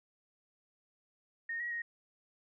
sine tone with pitch steps, 1848 / 1909 / 1872 Hz, A#6 / A#6 / A#6, -16 / +41 / +7 cents, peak -35 dBFS, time 1.49-1.82 s, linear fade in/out 5 ms, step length 110 ms, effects none

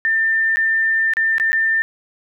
sine tone with dropouts, 1794 Hz, A6, 33 cents sharp, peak -14 dBFS, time 0.05-1.82 s, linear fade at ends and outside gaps 0 ms, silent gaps 0.559-0.57 / 1.136-1.169 / 1.382-1.399 / 1.52-1.53 s, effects none

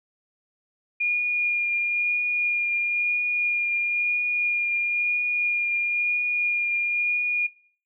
sine tone with vibrato, 2425 Hz, D#7, 45 cents flat, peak -21 dBFS, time 1-7.47 s, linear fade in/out 10 ms, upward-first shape triangle, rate 1 Hz, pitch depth 14 cents each way, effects noise-tail reverb RT60 0.5 s tail -19 dB re dry

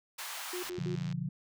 pink high-pass noise, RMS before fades -41 dBFS, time 0.18-0.7 s, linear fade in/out 10 ms, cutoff 840 Hz, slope 24 dB/octave
sine tone bursts, 359.2 Hz, F4, 49 cents sharp, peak -36 dBFS, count 3, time 0.53-0.956 s, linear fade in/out 5 ms, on 100 ms, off 63 ms
click train, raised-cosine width 0.2 ms, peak -30 dBFS, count 43, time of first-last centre 0.64-1.126 s, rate 86.5 Hz
sine chord, B diminished, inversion none, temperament just, 123.47 / 148.16 / 177.8 Hz, B2 / D3 / F3, 0 / +16 / +31 cents, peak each -40 / -36 / -36 dBFS, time 0.78-1.29 s, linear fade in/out 5 ms
effects none

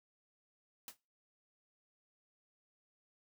white noise with exponential decay, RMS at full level -43 dBFS, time 0.88-0.97 s, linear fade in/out 1 ms, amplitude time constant 19 ms, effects noise-tail reverb RT60 0.3 s tail -22 dB re dry

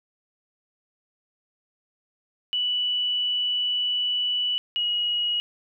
sine tone pair in turn, 2960 / 2901 Hz, F#7 / F#7, 0 / -35 cents, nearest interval unison, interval 35 cents, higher first, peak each -22 / -22 dBFS, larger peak neither, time 2.53-4.58 / 4.76-5.4 s, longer first, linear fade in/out 0 ms, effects none

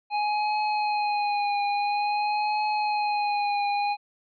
square tone with vibrato, 830.6 Hz, G#5, in tune, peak -24 dBFS, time 0.1-3.97 s, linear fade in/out 50 ms, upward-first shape triangle, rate 0.49 Hz, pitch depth 36 cents each way, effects resampled to 11025 Hz

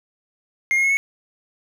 triangle tone with pitch steps, 2125 / 2151 / 2177 / 2204 Hz, C7 / C7 / C#7 / C#7, +26 / +47 / -32 / -11 cents, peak -14 dBFS, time 0.71-0.97 s, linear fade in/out 0 ms, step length 65 ms, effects none

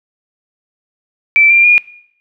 sine tone with pitch steps, 2328 / 2378 / 2430 Hz, D7 / D7 / D#7, -16 / +21 / -42 cents, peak -5 dBFS, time 1.36-1.78 s, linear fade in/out 0 ms, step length 140 ms, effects noise-tail reverb RT60 0.7 s tail -21 dB re dry

